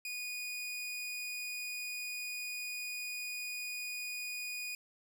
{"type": "tone", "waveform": "sawtooth", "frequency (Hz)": 2465, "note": "D#7", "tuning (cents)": -17, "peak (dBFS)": -35, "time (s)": [0.05, 4.75], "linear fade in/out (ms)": 2, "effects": []}